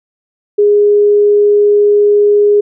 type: tone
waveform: sine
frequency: 412.8 Hz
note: G#4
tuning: 10 cents flat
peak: -5 dBFS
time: 0.58-2.61 s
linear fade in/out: 10 ms
effects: none